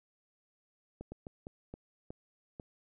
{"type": "slowing click train", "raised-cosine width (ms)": 2, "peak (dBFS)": -30, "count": 7, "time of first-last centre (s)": [1.01, 2.598], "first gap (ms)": 110, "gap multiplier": 1.35, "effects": []}